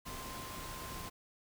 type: tone in noise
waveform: sine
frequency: 1046.5 Hz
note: C6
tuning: in tune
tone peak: -48 dBFS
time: 0.05-1.1 s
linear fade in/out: 20 ms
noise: pink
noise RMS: -45 dBFS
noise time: 0.05-1.1 s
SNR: -6 dB
effects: none